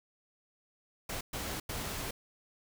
pink noise bursts at uneven times, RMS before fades -38 dBFS, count 3, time 1.09-1.21 / 1.33-1.6 / 1.69-2.11 s, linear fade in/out 5 ms, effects none

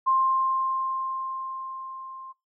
sine tone with level ramp, 1055 Hz, C6, 14 cents sharp, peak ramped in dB -18 to -39 dBFS, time 0.06-2.33 s, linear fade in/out 20 ms, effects noise-tail reverb RT60 0.2 s tail -19 dB re dry

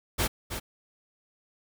pink noise with echo, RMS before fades -26 dBFS, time 0.18-0.28 s, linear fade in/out 20 ms, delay 320 ms, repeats 1, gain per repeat -8 dB, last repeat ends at 0.6 s, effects none

